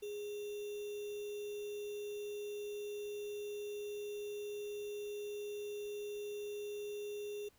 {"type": "tone with sample-and-hold", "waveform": "sine", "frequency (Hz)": 413.6, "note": "G#4", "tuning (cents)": -7, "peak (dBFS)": -40, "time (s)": [0.02, 7.49], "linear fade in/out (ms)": 10, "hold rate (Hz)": 3150, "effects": ["pink hiss -70 dBFS RMS until 7.58 s"]}